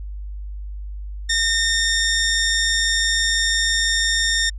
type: tone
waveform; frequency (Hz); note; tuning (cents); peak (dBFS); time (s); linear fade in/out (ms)
15% pulse; 1826; A#6; -36; -11; 1.29-4.5; 10
effects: added 50 Hz sine -28 dBFS peak until 4.58 s + resampled to 22050 Hz